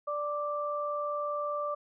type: tone pair together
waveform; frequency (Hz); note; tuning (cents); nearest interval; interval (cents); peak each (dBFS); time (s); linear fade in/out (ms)
sine; 587.5 / 1175; D5 / D6; +1 / +1; octave; 1200; -33 / -33; 0.07-1.75; 10
effects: none